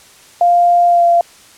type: tone with pitch glide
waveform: sine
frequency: 698.5 to 688.1 Hz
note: F5 to F5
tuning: 0 to -26 cents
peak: -7 dBFS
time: 0.41-1.21 s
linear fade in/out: 2 ms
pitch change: -26 cents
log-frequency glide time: 0.87-1.05 s
effects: white hiss -43 dBFS RMS until 1.57 s + low-pass 10000 Hz 12 dB/octave